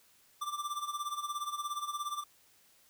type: tone with tremolo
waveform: square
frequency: 1179 Hz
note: D6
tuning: 6 cents sharp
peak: -33 dBFS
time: 0.41-2.24 s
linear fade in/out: 10 ms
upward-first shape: sine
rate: 17 Hz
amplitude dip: 75%
effects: white hiss -65 dBFS RMS until 2.89 s